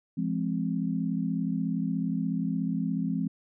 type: chord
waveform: sine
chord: F minor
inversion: none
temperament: equal with one note detuned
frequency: 170.92 / 207.7 / 261.6 Hz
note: F3 / Ab3 / C4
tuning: -37 / 0 / 0 cents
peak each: -30 / -31 / -31 dBFS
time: 0.17-3.28 s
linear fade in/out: 10 ms
effects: none